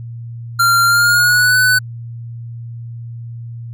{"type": "tone with pitch glide", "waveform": "square", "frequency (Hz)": [1383, 1499.5], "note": ["F6", "F#6"], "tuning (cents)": [-17, 23], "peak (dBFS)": -10, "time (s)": [0.59, 1.79], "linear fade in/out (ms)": 10, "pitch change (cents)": 140, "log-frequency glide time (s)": [0.85, 1.58], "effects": ["added 117 Hz sine -26 dBFS peak until 3.73 s"]}